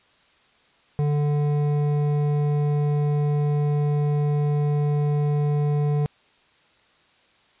triangle tone with hard clipping, 146.83 Hz, D3, in tune, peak -21 dBFS, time 0.99-6.06 s, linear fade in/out 0 ms, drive 14 dB, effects white hiss -59 dBFS RMS until 7.6 s + resampled to 8000 Hz

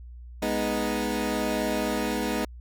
20% pulse chord, G# minor, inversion none, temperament equal, 207.7 / 246.9 / 311.1 Hz, G#3 / B3 / D#4, 0 / 0 / 0 cents, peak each -25 dBFS, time 0.42-2.45 s, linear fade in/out 5 ms, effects added 60 Hz sine -40 dBFS peak until 2.6 s

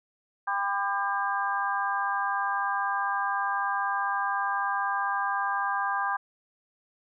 sine tone cluster, 794 / 1004 / 1197 / 1601 Hz, G5 / B5 / D6 / G6, +22 / +28 / +33 / +36 cents, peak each -31 dBFS, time 0.47-6.17 s, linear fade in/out 10 ms, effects none

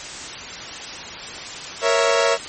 sawtooth chord, A# diminished, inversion none, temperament equal, 466.2 / 554.4 / 659.3 Hz, A#4 / C#5 / E5, 0 / 0 / 0 cents, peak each -16 dBFS, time 1.81-2.38 s, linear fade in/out 50 ms, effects white hiss -32 dBFS RMS until 2.48 s + MP3 32 kbps

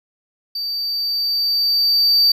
triangle tone with level ramp, 4627 Hz, D8, 27 cents flat, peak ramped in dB -21 to -9 dBFS, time 0.55-2.32 s, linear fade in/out 5 ms, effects none

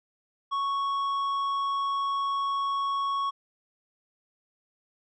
triangle tone with tanh clipping, 1108.7 Hz, C#6, in tune, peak -27 dBFS, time 0.51-3.31 s, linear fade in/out 20 ms, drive 11 dB, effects none

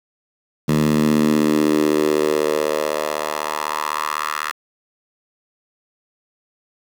10% pulse tone with high-pass filter sweep, 76 Hz, D#2, 40 cents flat, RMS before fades -19 dBFS, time 0.68-4.52 s, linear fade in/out 10 ms, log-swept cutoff 170 to 1400 Hz, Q 3, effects 7-bit

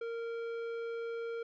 sine tone with tanh clipping, 462.6 Hz, A#4, 13 cents flat, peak -38 dBFS, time 0.01-1.43 s, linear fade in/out 5 ms, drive 12 dB, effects none

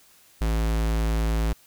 square tone, 55 Hz, A1, in tune, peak -22 dBFS, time 0.41-1.53 s, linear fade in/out 5 ms, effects white hiss -56 dBFS RMS until 1.66 s

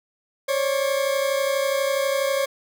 40% pulse tone pair together, 542 / 574.2 Hz, C#5 / D5, -39 / -39 cents, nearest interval minor second, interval 100 cents, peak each -21 / -25 dBFS, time 0.48-2.46 s, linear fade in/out 10 ms, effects none

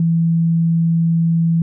sine tone, 165.9 Hz, E3, 11 cents sharp, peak -12 dBFS, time 0-1.62 s, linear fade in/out 2 ms, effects none

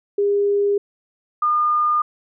sine tone pair in turn, 405.1 / 1213.9 Hz, G#4 / D#6, -43 / -43 cents, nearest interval octave + perfect fifth, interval 1900 cents, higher second, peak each -15 dBFS, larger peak neither, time 0.18-0.78 / 1.42-2.02 s, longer neither, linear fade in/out 5 ms, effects none

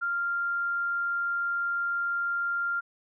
sine tone, 1393 Hz, F6, 5 cents flat, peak -26 dBFS, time 0.01-2.81 s, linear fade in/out 20 ms, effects none

